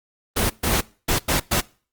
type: noise bursts at uneven times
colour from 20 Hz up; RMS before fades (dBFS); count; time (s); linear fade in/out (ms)
pink; -20; 5; 0.36-0.5 / 0.63-0.81 / 1.08-1.19 / 1.28-1.4 / 1.51-1.61; 10
effects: noise-tail reverb RT60 0.4 s tail -23 dB re dry + Opus 24 kbps